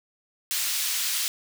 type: high-pass noise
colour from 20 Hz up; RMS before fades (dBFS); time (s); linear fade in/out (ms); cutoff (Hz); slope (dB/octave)
pink; -27; 0.51-1.28; 0; 3100; 12
effects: none